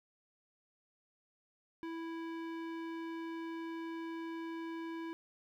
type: tone with low-pass filter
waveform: square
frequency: 329.6 Hz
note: E4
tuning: in tune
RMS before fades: -42 dBFS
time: 1.83-5.13 s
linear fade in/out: 0 ms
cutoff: 2400 Hz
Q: 0.89
effects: 12-bit